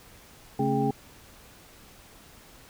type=tone cluster; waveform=sine; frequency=137.5 / 219 / 274.1 / 416.6 / 791 Hz; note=C#3 / A3 / C#4 / G#4 / G5; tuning=-14 / -8 / -19 / +5 / +15 cents; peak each=-29 dBFS; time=0.59-0.91 s; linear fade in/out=5 ms; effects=pink hiss -52 dBFS RMS until 2.69 s